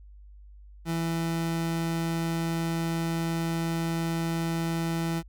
30% pulse tone, 165.7 Hz, E3, 9 cents sharp, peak -24 dBFS, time 0.85-5.23 s, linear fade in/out 50 ms, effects added 50 Hz sine -46 dBFS peak until 5.28 s

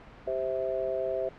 harmonic tone, 130.81 Hz, C3, in tune, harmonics 3 / 4 / 5, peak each -34 / -32 / -31 dBFS, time 0.27-1.29 s, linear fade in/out 5 ms, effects pink hiss -49 dBFS RMS until 1.38 s + low-pass 2000 Hz 12 dB/octave

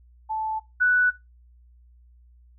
sine tone pair in turn, 874 / 1482.7 Hz, A5 / F#6, -12 / +3 cents, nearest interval major sixth, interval 915 cents, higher second, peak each -25 / -16 dBFS, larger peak second, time 0.29-0.6 / 0.8-1.11 s, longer neither, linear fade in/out 20 ms, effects noise-tail reverb RT60 0.2 s tail -17 dB re dry + added 60 Hz sine -51 dBFS peak until 2.58 s

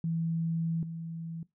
sine tone pair in turn, 164.81 / 164.81 Hz, E3 / E3, 0 / 0 cents, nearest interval unison, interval 0 cents, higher neither, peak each -28 / -36 dBFS, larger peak first, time 0.04-0.83 / 0.83-1.43 s, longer first, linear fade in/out 2 ms, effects noise-tail reverb RT60 0.2 s tail -20 dB re dry

